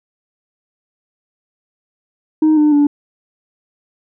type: tone with pitch steps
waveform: sine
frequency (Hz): 311.1 / 300.5 / 290.3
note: D#4 / D4 / D4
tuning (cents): 0 / +40 / -20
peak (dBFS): -6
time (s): 2.42-2.87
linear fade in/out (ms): 5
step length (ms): 150
effects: tanh soft clip ceiling -7 dBFS